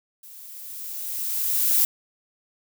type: noise with level ramp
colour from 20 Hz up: violet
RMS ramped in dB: -45 to -18 dBFS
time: 0.23-1.85 s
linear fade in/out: 2 ms
effects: none